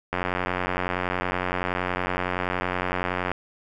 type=click train; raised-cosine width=0.5 ms; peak=-10 dBFS; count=290; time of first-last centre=0.13-3.316 s; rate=90.7 Hz; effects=none